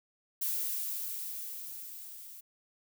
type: noise with level ramp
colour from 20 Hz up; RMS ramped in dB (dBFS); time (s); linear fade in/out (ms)
violet; -32 to -49; 0.41-2.41; 10
effects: none